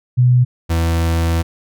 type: tone pair in turn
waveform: sine / 40% pulse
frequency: 124.4 / 83.03 Hz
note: B2 / E2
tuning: +13 / +13 cents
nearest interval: perfect fifth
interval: 700 cents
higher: first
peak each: -8 / -13 dBFS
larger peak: first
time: 0.17-0.45 / 0.69-1.43 s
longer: second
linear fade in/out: 20 ms
effects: none